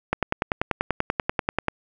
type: click train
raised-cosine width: 0.5 ms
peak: -6 dBFS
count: 17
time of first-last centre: 0.13-1.683 s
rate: 10.3 Hz
effects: none